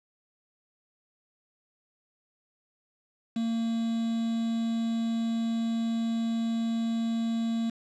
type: tone with quantisation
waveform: triangle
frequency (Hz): 228.4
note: A#3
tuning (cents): -35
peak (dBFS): -24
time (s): 3.36-7.7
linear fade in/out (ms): 5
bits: 7
effects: low-pass 6000 Hz 12 dB/octave